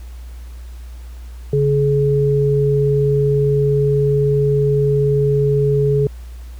sine tone pair together, 140.99 / 423.3 Hz, C#3 / G#4, +30 / +33 cents, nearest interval octave + perfect fifth, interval 1903 cents, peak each -15 dBFS, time 1.53-6.07 s, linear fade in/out 2 ms, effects added 60 Hz sine -30 dBFS peak until 6.59 s + pink hiss -49 dBFS RMS until 6.59 s

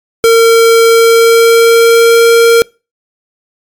square tone with pitch glide, 457.6 to 463.2 Hz, A#4 to A#4, -32 to -11 cents, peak -3 dBFS, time 0.24-2.62 s, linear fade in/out 0 ms, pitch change +21 cents, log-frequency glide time 0.87-2.24 s, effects noise-tail reverb RT60 0.3 s tail -26 dB re dry + MP3 96 kbps

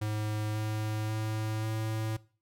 square tone with pitch steps, 106.9 / 107.89 / 108.89 / 109.91 Hz, A2 / A2 / A2 / A2, -49 / -34 / -18 / -1 cents, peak -31 dBFS, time 0.01-2.17 s, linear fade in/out 10 ms, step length 540 ms, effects noise-tail reverb RT60 0.4 s tail -20 dB re dry

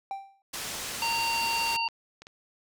triangle tone with exponential decay, 784 Hz, G5, in tune, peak -27 dBFS, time 0.11-0.42 s, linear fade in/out 1 ms, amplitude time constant 66 ms
white low-pass noise, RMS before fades -36 dBFS, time 0.53-1.77 s, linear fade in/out 10 ms, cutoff 8300 Hz, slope 12 dB/octave
harmonic tone, 921 Hz, A#5, 21 cents flat, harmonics 1 / 3 / 5, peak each -29 / -30 / -33 dBFS, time 1.02-1.88 s, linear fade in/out 2 ms
clicks, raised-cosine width 0.2 ms, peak -29 dBFS, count 6, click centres 1.449 / 1.511 / 1.604 / 1.887 / 2.22 / 2.269 s
effects none

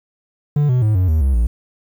triangle tone with pitch steps, 146.83 / 125.63 / 107.49 / 91.96 / 78.68 / 67.32 / 57.6 Hz, D3 / B2 / A2 / F#2 / D#2 / C2 / A#1, 0 / +30 / -40 / -10 / +20 / +50 / -20 cents, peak -10 dBFS, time 0.56-1.47 s, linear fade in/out 5 ms, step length 130 ms, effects 8-bit

